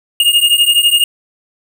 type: beating tone pair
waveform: square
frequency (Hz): 2838 / 2850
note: F7 / F7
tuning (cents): +27 / +34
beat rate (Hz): 12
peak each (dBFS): -12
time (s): 0.2-1.04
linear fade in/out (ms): 2
effects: 8-bit